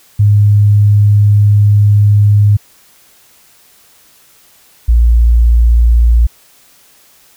sine tone pair in turn, 103.3 / 57.98 Hz, G#2 / A#1, -9 / -9 cents, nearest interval minor seventh, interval 1000 cents, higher first, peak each -4 dBFS, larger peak neither, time 0.19-2.57 / 4.88-6.27 s, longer first, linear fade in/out 10 ms, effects white hiss -46 dBFS RMS until 7.36 s

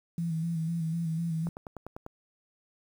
sine tone with vibrato, 164.81 Hz, E3, in tune, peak -28 dBFS, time 0.18-1.49 s, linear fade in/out 2 ms, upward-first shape square, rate 4 Hz, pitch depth 39 cents each way
click train, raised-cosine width 1 ms, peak -26 dBFS, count 7, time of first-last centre 1.47-2.064 s, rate 10.1 Hz
effects 9-bit

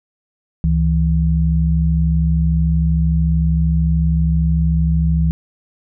sine tone pair together, 69.3 / 162.46 Hz, C#2 / E3, 0 / -25 cents, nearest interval octave + minor third, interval 1475 cents, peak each -15 dBFS, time 0.64-5.31 s, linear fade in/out 0 ms, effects none

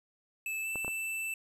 square tone with pitch glide, 2621 to 2653 Hz, E7 to E7, -11 to +10 cents, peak -34 dBFS, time 0.46-1.34 s, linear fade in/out 2 ms, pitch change +21 cents, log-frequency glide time 0.62-0.67 s
clicks, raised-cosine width 1 ms, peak -26 dBFS, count 3, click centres 0.757 / 0.847 / 0.88 s
effects 10-bit

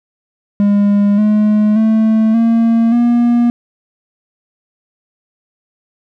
triangle tone with pitch steps, 203.3 / 211.6 / 220.2 / 229.1 / 238.4 Hz, G#3 / G#3 / A3 / A#3 / A#3, -37 / +33 / +2 / -30 / +39 cents, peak -6 dBFS, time 0.6-3.5 s, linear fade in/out 0 ms, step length 580 ms, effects none

